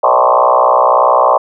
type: tone with frequency modulation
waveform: sine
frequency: 830.6 Hz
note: G#5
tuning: in tune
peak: -6 dBFS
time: 0.03-1.38 s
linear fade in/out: 10 ms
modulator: 61.6 Hz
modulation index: 4.9
effects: none